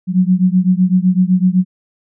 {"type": "beating tone pair", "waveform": "sine", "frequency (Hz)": [180.3, 188.2], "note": ["F#3", "F#3"], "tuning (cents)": [-45, 30], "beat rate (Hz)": 7.9, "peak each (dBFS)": [-12, -13], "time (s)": [0.07, 1.65], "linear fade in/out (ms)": 50, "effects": []}